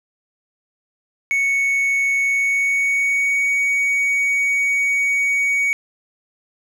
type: tone with pitch glide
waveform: triangle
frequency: 2217 to 2245 Hz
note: C#7 to C#7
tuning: 0 to +21 cents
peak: -14 dBFS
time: 1.31-5.73 s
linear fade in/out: 0 ms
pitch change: +21 cents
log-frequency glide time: 2.2-3.55 s
effects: none